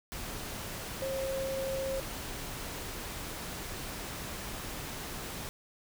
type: tone in noise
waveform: sine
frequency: 536 Hz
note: C5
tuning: 42 cents sharp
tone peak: -32 dBFS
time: 1.02-2 s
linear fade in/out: 0 ms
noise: pink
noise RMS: -40 dBFS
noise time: 0.12-5.49 s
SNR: +5 dB
effects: none